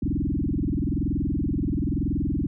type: tone with frequency modulation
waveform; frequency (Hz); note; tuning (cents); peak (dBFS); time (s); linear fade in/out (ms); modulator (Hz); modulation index
sine; 177.1; F3; +24; -22; 0.02-2.47; 5; 21; 6.5
effects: none